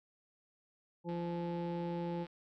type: harmonic tone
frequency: 171.9 Hz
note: F3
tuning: 27 cents flat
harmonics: 1 / 2 / 3 / 5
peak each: -38 / -41 / -43 / -45 dBFS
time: 1.04-2.27 s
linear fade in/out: 50 ms
type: click train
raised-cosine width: 0.3 ms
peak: -39 dBFS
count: 181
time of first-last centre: 1.09-2.266 s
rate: 153 Hz
effects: none